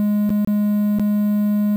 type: tone with dropouts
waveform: triangle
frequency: 207.7 Hz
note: G#3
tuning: in tune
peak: -13 dBFS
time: 0-1.76 s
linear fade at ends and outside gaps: 0 ms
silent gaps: 0.294-0.303 / 0.448-0.474 / 0.987-0.996 s
effects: 7-bit